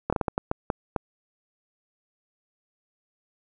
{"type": "slowing click train", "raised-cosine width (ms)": 1, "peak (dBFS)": -10, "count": 9, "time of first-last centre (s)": [0.1, 0.962], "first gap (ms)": 26, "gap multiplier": 1.39, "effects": []}